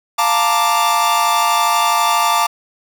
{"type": "chord", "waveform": "45% pulse", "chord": "Bb major seventh", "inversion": "second", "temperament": "equal", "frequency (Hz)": [698.5, 880, 932.3, 1174.7], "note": ["F5", "A5", "Bb5", "D6"], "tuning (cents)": [0, 0, 0, 0], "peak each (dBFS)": [-21, -18, -20, -16], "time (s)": [0.18, 2.47], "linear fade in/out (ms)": 10, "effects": []}